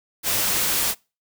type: noise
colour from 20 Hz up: white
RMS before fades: -22 dBFS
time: 0.23-0.95 s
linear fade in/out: 50 ms
effects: noise-tail reverb RT60 0.3 s tail -25 dB re dry